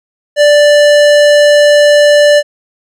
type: tone with hard clipping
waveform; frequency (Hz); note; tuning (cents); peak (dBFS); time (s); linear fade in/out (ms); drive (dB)
sine; 587.3; D5; 0; -5; 0.36-2.43; 50; 18
effects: none